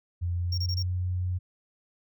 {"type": "tone with pitch glide", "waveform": "sine", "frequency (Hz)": [87.31, 90.55], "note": ["F2", "F#2"], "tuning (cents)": [0, -37], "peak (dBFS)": -26, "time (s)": [0.21, 1.39], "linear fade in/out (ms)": 20, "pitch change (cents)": 63, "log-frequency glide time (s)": [0.35, 0.94]}
{"type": "tone bursts", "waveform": "triangle", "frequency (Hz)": 5540, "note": "F8", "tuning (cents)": -15, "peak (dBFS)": -30, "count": 4, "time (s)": [0.52, 0.827], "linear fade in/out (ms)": 5, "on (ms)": 58, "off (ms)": 25}
{"effects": []}